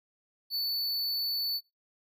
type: tone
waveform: square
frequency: 4478 Hz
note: C#8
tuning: 17 cents sharp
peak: -29 dBFS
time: 0.5-1.61 s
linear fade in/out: 50 ms
effects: noise-tail reverb RT60 0.2 s tail -20 dB re dry